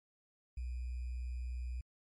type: tone with sample-and-hold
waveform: sine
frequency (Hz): 61.6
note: B1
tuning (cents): -4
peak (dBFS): -37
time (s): 0.57-1.81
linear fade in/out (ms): 5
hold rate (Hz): 2450
effects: MP3 48 kbps